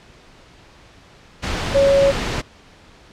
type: tone in noise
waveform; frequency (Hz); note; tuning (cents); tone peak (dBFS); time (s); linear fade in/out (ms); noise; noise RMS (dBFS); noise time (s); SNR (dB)
sine; 554; C#5; -1; -11; 1.74-2.12; 20; pink; -23; 1.42-2.42; +9
effects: pink hiss -47 dBFS RMS until 3.12 s + low-pass 5000 Hz 12 dB/octave